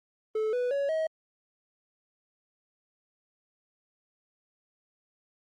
triangle tone with pitch steps, 434.8 / 493.7 / 560.6 / 636.6 Hz, A4 / B4 / C#5 / D#5, -21 / -1 / +19 / +39 cents, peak -24 dBFS, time 0.35-1.07 s, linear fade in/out 5 ms, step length 180 ms, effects Opus 32 kbps

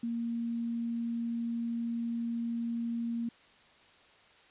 sine tone, 233.1 Hz, A#3, in tune, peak -31 dBFS, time 0.03-3.29 s, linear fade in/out 5 ms, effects white hiss -60 dBFS RMS until 4.5 s + resampled to 8000 Hz

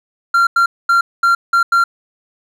triangle tone bursts at uneven times, 1379 Hz, F6, 22 cents flat, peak -7 dBFS, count 6, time 0.34-0.47 / 0.56-0.66 / 0.89-1.01 / 1.23-1.35 / 1.53-1.63 / 1.72-1.84 s, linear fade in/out 5 ms, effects none

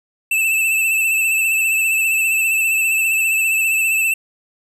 square tone with vibrato, 2640 Hz, E7, 2 cents sharp, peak -15 dBFS, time 0.31-4.14 s, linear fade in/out 5 ms, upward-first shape sine, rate 15 Hz, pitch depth 38 cents each way, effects none

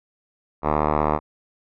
5% pulse tone with low-pass filter, 75.7 Hz, D#2, 47 cents flat, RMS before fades -21 dBFS, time 0.62-1.2 s, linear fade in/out 50 ms, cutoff 1200 Hz, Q 2.8, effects none

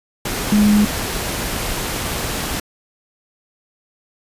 sine tone in noise, 208.5 Hz, G#3, 7 cents sharp, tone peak -10 dBFS, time 0.52-0.85 s, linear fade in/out 5 ms, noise pink, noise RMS -23 dBFS, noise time 0.25-2.6 s, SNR +10 dB, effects resampled to 32000 Hz

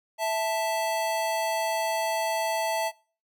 square tone pair together, 658.5 / 880 Hz, E5 / A5, -2 / 0 cents, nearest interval perfect fourth, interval 502 cents, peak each -28 / -29 dBFS, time 0.18-2.92 s, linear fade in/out 50 ms, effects noise-tail reverb RT60 0.4 s tail -24 dB re dry

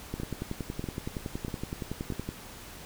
two click trains, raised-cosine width 3 ms, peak -21 / -20 dBFS, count 4 / 24, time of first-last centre 0.2-2.123 / 0.14-2.29 s, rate 1.56 / 10.7 Hz, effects pink hiss -46 dBFS RMS until 2.85 s

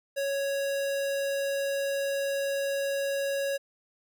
square tone, 554.4 Hz, C#5, in tune, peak -28 dBFS, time 0.16-3.58 s, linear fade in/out 20 ms, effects none

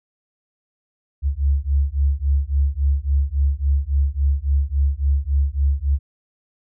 sine beating tone pair, 68.3 / 71.9 Hz, C#2 / D2, -25 / -36 cents, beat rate 3.6 Hz, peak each -19 dBFS, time 1.22-5.99 s, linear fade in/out 50 ms, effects none

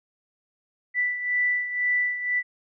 sine beating tone pair, 1975.5 / 1977.5 Hz, B6 / B6, 0 / +2 cents, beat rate 2 Hz, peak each -23 / -29 dBFS, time 0.94-2.43 s, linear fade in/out 50 ms, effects none

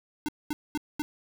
square tone bursts, 300 Hz, D4, 37 cents sharp, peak -28 dBFS, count 4, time 0.26-1.02 s, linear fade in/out 0 ms, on 25 ms, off 220 ms, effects none

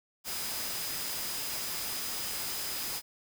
sine tone in noise, 4985 Hz, D#8, 2 cents sharp, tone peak -42 dBFS, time 0.24-3.02 s, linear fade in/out 50 ms, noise white, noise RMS -36 dBFS, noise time 0.24-3.02 s, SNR -9 dB, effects none

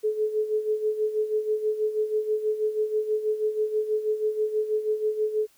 sine tone with tremolo, 429.4 Hz, A4, 42 cents flat, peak -20 dBFS, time 0.03-5.47 s, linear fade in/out 20 ms, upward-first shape sine, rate 6.2 Hz, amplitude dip 70%, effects white hiss -61 dBFS RMS until 5.57 s

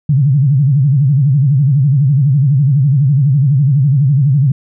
sine tone with vibrato, 138.59 Hz, C#3, in tune, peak -7 dBFS, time 0.09-4.52 s, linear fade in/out 5 ms, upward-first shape sine, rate 12 Hz, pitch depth 170 cents each way, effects none

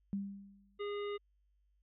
sine tone with exponential decay, 198.5 Hz, G3, 22 cents sharp, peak -32 dBFS, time 0.13-0.78 s, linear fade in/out 0 ms, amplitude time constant 140 ms
harmonic tone, 409.5 Hz, G#4, 24 cents flat, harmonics 1 / 3 / 5 / 7 / 9, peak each -37 / -47 / -51 / -54 / -56 dBFS, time 0.79-1.18 s, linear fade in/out 20 ms
effects added 50 Hz sine -70 dBFS peak until 1.82 s

